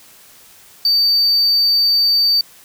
triangle tone, 4605 Hz, D8, 35 cents flat, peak -10 dBFS, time 0.85-2.41 s, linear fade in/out 2 ms, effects white hiss -45 dBFS RMS until 2.64 s

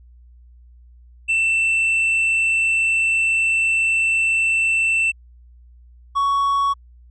triangle tone pair in turn, 2674 / 1116.5 Hz, E7 / C#6, +24 / +12 cents, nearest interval octave + minor third, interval 1512 cents, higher first, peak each -14 dBFS, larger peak neither, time 1.28-5.12 / 6.15-6.74 s, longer first, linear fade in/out 20 ms, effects added 60 Hz sine -44 dBFS peak until 7.1 s + resampled to 22050 Hz

